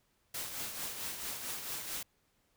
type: noise with tremolo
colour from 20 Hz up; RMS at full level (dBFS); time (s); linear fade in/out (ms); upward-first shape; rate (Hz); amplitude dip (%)
white; -38; 0.34-2.03; 5; triangle; 4.5; 55
effects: pink hiss -74 dBFS RMS until 2.56 s